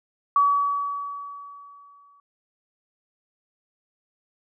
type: tone with exponential decay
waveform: sine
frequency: 1138 Hz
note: C#6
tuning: 45 cents sharp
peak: -14 dBFS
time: 0.36-2.2 s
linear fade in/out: 2 ms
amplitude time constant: 400 ms
effects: none